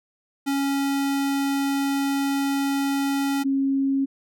square / sine tone pair in turn, 277.2 / 272.3 Hz, C#4 / C#4, 0 / -31 cents, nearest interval unison, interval 31 cents, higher first, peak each -22 / -19 dBFS, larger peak second, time 0.46-3.44 / 3.44-4.06 s, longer first, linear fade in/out 20 ms, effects none

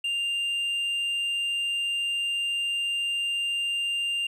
sine tone with tanh clipping, 2794 Hz, F7, in tune, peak -26 dBFS, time 0.04-4.27 s, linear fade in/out 5 ms, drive 4 dB, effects none

